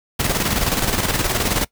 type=noise with tremolo; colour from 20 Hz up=pink; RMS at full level=-18 dBFS; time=0.19-1.65 s; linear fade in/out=10 ms; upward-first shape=square; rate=19 Hz; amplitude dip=50%; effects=noise-tail reverb RT60 0.1 s tail -21 dB re dry